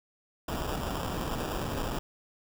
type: noise with sample-and-hold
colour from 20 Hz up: pink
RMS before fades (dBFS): -33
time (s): 0.48-1.99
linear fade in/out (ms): 5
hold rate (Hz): 2100
effects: none